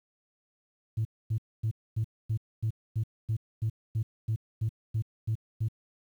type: tone bursts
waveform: sine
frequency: 110.4 Hz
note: A2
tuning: 6 cents sharp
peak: -24 dBFS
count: 15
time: 0.97-5.685 s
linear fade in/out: 10 ms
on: 81 ms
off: 250 ms
effects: tanh soft clip ceiling -23 dBFS + 10-bit